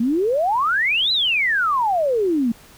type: exponential two-way sweep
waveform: sine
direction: up then down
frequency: 220 to 4089 to 220 Hz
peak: -16 dBFS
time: 0-2.52 s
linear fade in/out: 5 ms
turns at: 1.12 s
effects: pink hiss -47 dBFS RMS until 2.77 s